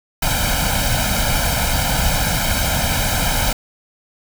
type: noise with comb filter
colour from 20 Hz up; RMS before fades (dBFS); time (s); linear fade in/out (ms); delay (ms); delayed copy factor
pink; -18; 0.22-3.53; 5; 1.3; +1
effects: none